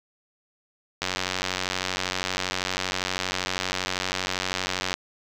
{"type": "click train", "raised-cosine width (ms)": 0.2, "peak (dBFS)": -8, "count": 364, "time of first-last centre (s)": [1.02, 4.94], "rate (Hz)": 92.6, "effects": ["7-bit"]}